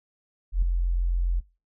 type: tone with ADSR envelope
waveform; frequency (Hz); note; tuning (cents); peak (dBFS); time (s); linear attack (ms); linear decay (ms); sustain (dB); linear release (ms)
sine; 43.65; F1; 0; -16; 0.52-1.41; 100; 5; -5; 24
effects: noise-tail reverb RT60 0.3 s tail -21 dB re dry